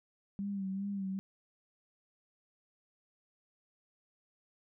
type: tone with vibrato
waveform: sine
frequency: 196 Hz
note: G3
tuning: in tune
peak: -34 dBFS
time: 0.39-1.19 s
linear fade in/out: 0 ms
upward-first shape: sine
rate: 2.5 Hz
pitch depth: 50 cents each way
effects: none